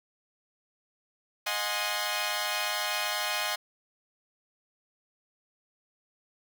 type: chord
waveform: 10% pulse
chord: Ab dominant seventh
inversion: second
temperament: equal with one note detuned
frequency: 622.3 / 727.7 / 830.6 / 1046.5 Hz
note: Eb5 / Gb5 / Ab5 / C6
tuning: 0 / -29 / 0 / 0 cents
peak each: -26 dBFS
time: 1.46-3.56 s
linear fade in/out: 10 ms
effects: none